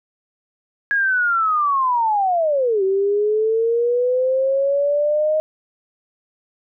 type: linear two-way sweep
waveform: sine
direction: down then up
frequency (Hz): 1661.2 to 379.5 to 625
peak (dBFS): -15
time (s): 0.91-5.4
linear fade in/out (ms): 0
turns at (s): 2.83
effects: none